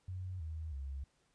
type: tone with pitch steps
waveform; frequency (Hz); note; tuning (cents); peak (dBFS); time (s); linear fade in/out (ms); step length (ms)
sine; 92.2 / 79.34 / 68.28; F#2 / D#2 / C#2; -6 / +34 / -26; -39; 0.08-1.04; 5; 320
effects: pink hiss -75 dBFS RMS until 1.34 s + resampled to 22050 Hz